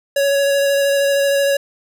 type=tone with vibrato; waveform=square; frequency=559 Hz; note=C#5; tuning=14 cents sharp; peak=-14 dBFS; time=0.16-1.57 s; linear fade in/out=5 ms; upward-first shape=square; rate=13 Hz; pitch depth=10 cents each way; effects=none